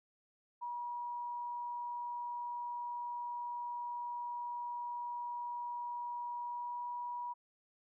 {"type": "tone with pitch glide", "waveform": "sine", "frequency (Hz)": [962, 967.6], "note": ["B5", "B5"], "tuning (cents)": [-46, -36], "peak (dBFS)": -38, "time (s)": [0.61, 7.34], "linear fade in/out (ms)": 20, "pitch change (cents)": 10, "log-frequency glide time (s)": [6.44, 6.83], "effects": []}